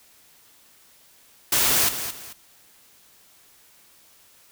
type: noise with echo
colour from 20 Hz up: white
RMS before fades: -20 dBFS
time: 1.52-1.89 s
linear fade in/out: 5 ms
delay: 220 ms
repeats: 2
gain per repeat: -10 dB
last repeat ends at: 2.33 s
effects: white hiss -55 dBFS RMS until 4.51 s